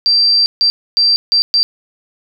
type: tone bursts at uneven times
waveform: sine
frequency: 4699 Hz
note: D8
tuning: in tune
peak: -8 dBFS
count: 5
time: 0.06-0.46 / 0.61-0.7 / 0.97-1.16 / 1.32-1.42 / 1.54-1.63 s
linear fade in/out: 0 ms
effects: none